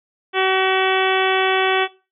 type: harmonic tone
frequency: 379 Hz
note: F#4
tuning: 42 cents sharp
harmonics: 1 / 2 / 3 / 4 / 5 / 6 / 7 / 8 / 9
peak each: -19 / -22 / -24 / -25 / -26 / -27 / -27 / -28 / -29 dBFS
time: 0.33-1.88 s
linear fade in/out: 50 ms
effects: noise-tail reverb RT60 0.3 s tail -18 dB re dry